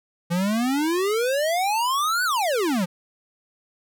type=exponential two-way sweep; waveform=square; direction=up then down; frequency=167.3 to 1524 to 167.3 Hz; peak=-21 dBFS; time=0.3-2.86 s; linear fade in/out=20 ms; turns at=2.24 s; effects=none